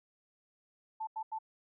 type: tone bursts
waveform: sine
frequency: 880 Hz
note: A5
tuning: in tune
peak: -35 dBFS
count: 3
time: 1-1.388 s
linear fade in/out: 10 ms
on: 72 ms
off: 86 ms
effects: none